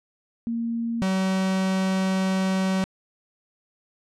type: tone pair in turn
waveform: sine / 45% pulse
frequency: 231.7 / 189.58 Hz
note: A#3 / F#3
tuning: -10 / +42 cents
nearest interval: minor third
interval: 348 cents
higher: first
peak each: -24 / -21 dBFS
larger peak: second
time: 0.47-1.02 / 1.02-2.84 s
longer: second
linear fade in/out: 0 ms
effects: low-pass 8000 Hz 12 dB/octave